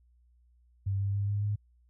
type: tone with pitch steps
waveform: sine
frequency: 98 / 99.37 / 100.76 / 102.16 / 103.59 Hz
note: G2 / G2 / G2 / G#2 / G#2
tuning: 0 / +24 / +48 / -28 / -4 cents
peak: -27 dBFS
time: 0.86-1.56 s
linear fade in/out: 10 ms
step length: 140 ms
effects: added 60 Hz sine -61 dBFS peak until 1.89 s